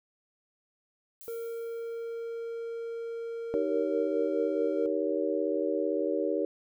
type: noise with exponential decay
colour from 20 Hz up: violet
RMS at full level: -47 dBFS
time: 1.21-2.59 s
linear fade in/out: 0 ms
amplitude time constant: 300 ms
type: tone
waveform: triangle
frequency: 462 Hz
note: A#4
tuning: 16 cents flat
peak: -32 dBFS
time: 1.28-4.86 s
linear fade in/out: 0 ms
type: chord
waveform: sine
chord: Eb dominant seventh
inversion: none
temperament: just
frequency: 311.1 / 388.9 / 466.7 / 560 Hz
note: Eb4 / G4 / Bb4 / Db5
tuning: 0 / -14 / +2 / +18 cents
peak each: -32 dBFS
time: 3.54-6.45 s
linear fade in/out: 0 ms
effects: none